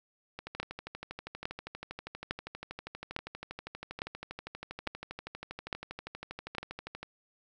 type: two click trains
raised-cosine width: 0.3 ms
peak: -24 / -16 dBFS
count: 84 / 8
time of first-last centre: 0.39-7.03 / 0.6-6.583 s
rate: 12.5 / 1.17 Hz
effects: none